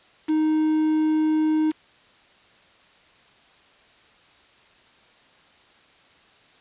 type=tone with quantisation; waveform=triangle; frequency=311.1 Hz; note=D#4; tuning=in tune; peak=-16 dBFS; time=0.28-1.72 s; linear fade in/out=20 ms; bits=6; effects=white hiss -55 dBFS RMS until 6.6 s + resampled to 8000 Hz